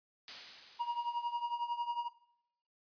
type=noise with exponential decay; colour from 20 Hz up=blue; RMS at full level=-37 dBFS; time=0.28-1.89 s; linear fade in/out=1 ms; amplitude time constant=350 ms
type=tone with tremolo; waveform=triangle; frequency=951 Hz; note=A#5; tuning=34 cents sharp; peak=-28 dBFS; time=0.79-2.09 s; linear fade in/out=20 ms; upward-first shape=triangle; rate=11 Hz; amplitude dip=80%
effects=noise-tail reverb RT60 0.7 s tail -17 dB re dry + resampled to 11025 Hz